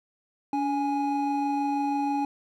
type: tone pair together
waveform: triangle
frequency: 285.6 / 830.6 Hz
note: D4 / G#5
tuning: -48 / 0 cents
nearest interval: octave + tritone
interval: 1848 cents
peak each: -25 dBFS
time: 0.53-2.25 s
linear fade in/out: 2 ms
effects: none